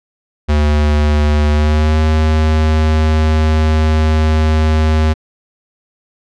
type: tone with pitch glide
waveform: square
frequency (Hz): 74.7 to 78.1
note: D2 to D#2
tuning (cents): +30 to +7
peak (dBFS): -10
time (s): 0.48-5.14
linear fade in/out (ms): 20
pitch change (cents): +77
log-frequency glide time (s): 1.49-2
effects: low-pass 5000 Hz 12 dB/octave